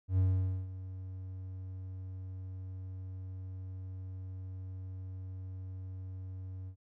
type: tone with ADSR envelope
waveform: triangle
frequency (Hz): 93.5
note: F#2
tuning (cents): +19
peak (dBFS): -22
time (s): 0.08-6.76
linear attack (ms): 100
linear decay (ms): 490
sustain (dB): -16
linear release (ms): 83
effects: none